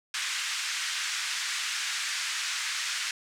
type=band-pass noise; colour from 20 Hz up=pink; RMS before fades=-32 dBFS; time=0.14-3.11 s; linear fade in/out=2 ms; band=1500 to 7900 Hz; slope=24 dB/octave; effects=none